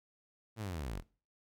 sawtooth linear sweep, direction down, 116.2 to 35.8 Hz, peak -34 dBFS, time 0.56-1.03 s, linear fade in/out 50 ms, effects noise-tail reverb RT60 0.4 s tail -22 dB re dry

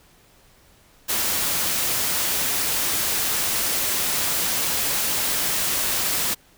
white noise, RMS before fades -23 dBFS, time 1.08-6.35 s, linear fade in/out 20 ms, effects pink hiss -55 dBFS RMS until 6.57 s

